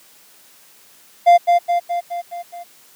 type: tone with echo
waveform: triangle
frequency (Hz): 696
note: F5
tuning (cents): -6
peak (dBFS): -4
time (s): 1.26-1.38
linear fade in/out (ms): 20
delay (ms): 210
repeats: 6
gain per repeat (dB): -4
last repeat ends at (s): 2.64
effects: white hiss -49 dBFS RMS until 2.95 s + high-pass 150 Hz 12 dB/octave